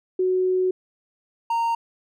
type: tone pair in turn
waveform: sine / triangle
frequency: 370 / 924.6 Hz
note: F#4 / A#5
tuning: 0 / -14 cents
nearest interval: octave + major third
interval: 1586 cents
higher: second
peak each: -18 dBFS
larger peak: neither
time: 0.19-0.71 / 1.5-1.75 s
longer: first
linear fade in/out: 5 ms
effects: none